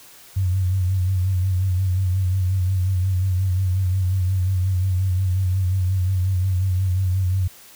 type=tone with vibrato; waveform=sine; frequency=93.1 Hz; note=F#2; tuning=11 cents sharp; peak=-17 dBFS; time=0.36-7.48 s; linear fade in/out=10 ms; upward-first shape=sine; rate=5.6 Hz; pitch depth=59 cents each way; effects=white hiss -46 dBFS RMS until 7.75 s